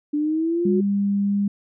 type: exponential sweep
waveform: sine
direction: up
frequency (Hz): 292 to 370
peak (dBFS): -19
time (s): 0.13-0.81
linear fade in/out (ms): 10
type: tone with pitch glide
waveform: sine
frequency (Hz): 200.5 to 201.7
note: G3 to G3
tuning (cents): +39 to +50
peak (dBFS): -18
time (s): 0.65-1.48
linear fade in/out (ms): 5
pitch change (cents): +11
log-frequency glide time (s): 1.23-1.36
effects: none